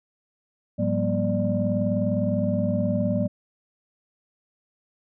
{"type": "tone cluster", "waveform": "sine", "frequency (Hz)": [106.2, 181.8, 201.1, 241.5, 591], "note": ["G#2", "F#3", "G3", "B3", "D5"], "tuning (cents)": [39, -30, 44, -39, 11], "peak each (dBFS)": -27, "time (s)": [0.78, 3.28], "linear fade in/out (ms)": 20, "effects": ["tanh soft clip ceiling -11 dBFS"]}